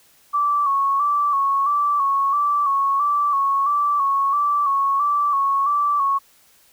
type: tone with vibrato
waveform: sine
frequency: 1133 Hz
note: C#6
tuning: 37 cents sharp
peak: -16 dBFS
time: 0.33-6.19 s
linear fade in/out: 20 ms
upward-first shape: square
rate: 1.5 Hz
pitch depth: 46 cents each way
effects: white hiss -55 dBFS RMS until 6.72 s